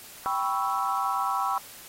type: chord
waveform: sine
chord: C# half-diminished seventh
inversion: second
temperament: equal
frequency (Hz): 784 / 987.8 / 1108.7 / 1318.5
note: G5 / B5 / C#6 / E6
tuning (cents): 0 / 0 / 0 / 0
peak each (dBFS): -30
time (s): 0.26-1.58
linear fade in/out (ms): 0
effects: white hiss -46 dBFS RMS until 1.88 s + AAC 48 kbps

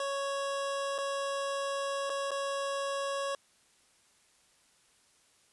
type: tone with dropouts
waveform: 25% pulse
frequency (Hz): 554.4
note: C#5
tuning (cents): 0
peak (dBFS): -28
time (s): 0-3.35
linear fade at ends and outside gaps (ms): 2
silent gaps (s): 0.981-0.985 / 2.096-2.1 / 2.308-2.315
effects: white hiss -66 dBFS RMS until 5.52 s + resampled to 24000 Hz

